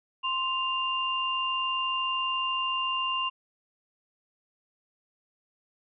sine tone pair together, 1046.6 / 2794 Hz, C6 / F7, 0 / 0 cents, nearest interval octave + perfect fourth, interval 1700 cents, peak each -29 / -29 dBFS, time 0.23-3.3 s, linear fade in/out 20 ms, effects none

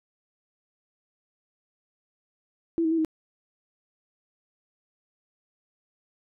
sine tone with pitch steps, 332.4 / 319.5 / 328.5 / 316.2 Hz, E4 / D#4 / E4 / D#4, +15 / +46 / -6 / +28 cents, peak -21 dBFS, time 2.78-3.048 s, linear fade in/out 0 ms, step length 67 ms, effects none

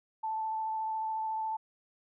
sine tone with vibrato, 879 Hz, A5, 2 cents flat, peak -31 dBFS, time 0.23-1.57 s, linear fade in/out 10 ms, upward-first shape sine, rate 14 Hz, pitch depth 11 cents each way, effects none

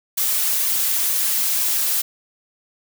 blue noise with flanger, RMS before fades -20 dBFS, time 0.17-2.02 s, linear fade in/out 10 ms, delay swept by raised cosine 1.7 to 5.5 ms, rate 2.1 Hz, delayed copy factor +0.5, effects none

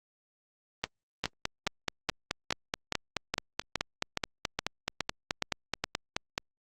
two click trains, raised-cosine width 0.2 ms, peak -11 / -11 dBFS, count 25 / 13, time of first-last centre 1.24-6.379 / 0.84-5.84 s, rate 4.67 / 2.4 Hz, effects Opus 24 kbps

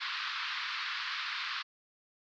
pink band-pass noise, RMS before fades -37 dBFS, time 0-1.63 s, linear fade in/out 20 ms, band 1100 to 4700 Hz, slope 48 dB/octave, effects none

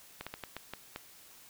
slowing click train, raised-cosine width 0.3 ms, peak -23 dBFS, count 7, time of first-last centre 0.21-0.961 s, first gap 56 ms, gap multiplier 1.32, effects white hiss -56 dBFS RMS until 1.49 s

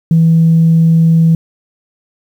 sine tone, 163.8 Hz, E3, 11 cents flat, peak -4 dBFS, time 0.11-1.35 s, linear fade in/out 2 ms, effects tanh soft clip ceiling -1 dBFS + 7-bit

